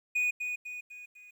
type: tone with echo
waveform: triangle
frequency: 2473 Hz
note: D#7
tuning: 11 cents flat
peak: -24 dBFS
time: 0.15-0.31 s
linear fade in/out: 10 ms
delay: 250 ms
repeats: 4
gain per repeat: -6 dB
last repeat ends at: 1.31 s
effects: 11-bit